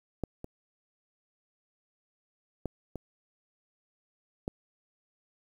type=clicks; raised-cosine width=2 ms; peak=-18 / -26 / -19 / -24 / -19 dBFS; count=5; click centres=0.237 / 0.444 / 2.657 / 2.957 / 4.479 s; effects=9-bit